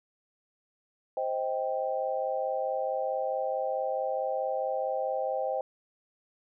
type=chord; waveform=sine; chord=C minor; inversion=none; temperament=just; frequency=523.3 / 627.9 / 784.9 Hz; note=C5 / Eb5 / G5; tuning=0 / +16 / +2 cents; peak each=-31 / -33 / -33 dBFS; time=1.17-5.61 s; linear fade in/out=2 ms; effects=none